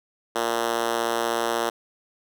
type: tone with high-pass filter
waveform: 5% pulse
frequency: 116.54 Hz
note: A#2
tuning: in tune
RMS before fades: -25 dBFS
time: 0.35-1.7 s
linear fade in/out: 10 ms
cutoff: 380 Hz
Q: 1.3
effects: none